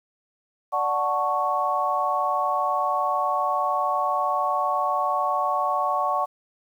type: chord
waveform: sine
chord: D major seventh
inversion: none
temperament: equal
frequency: 587.3 / 740 / 880 / 1108.7 Hz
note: D5 / F#5 / A5 / C#6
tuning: 0 / 0 / 0 / 0 cents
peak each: -29 / -26 / -29 / -24 dBFS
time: 0.72-6.26 s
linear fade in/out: 20 ms
effects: 9-bit